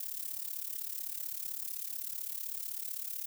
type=noise with amplitude modulation; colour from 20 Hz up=violet; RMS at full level=-36 dBFS; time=0-3.26 s; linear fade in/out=5 ms; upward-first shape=sine; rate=35.8 Hz; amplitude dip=80%; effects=none